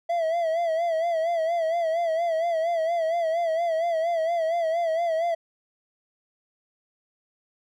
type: tone with vibrato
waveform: triangle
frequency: 664 Hz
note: E5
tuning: 12 cents sharp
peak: -20 dBFS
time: 0.09-5.35 s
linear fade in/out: 10 ms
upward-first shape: sine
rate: 4.3 Hz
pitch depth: 75 cents each way
effects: none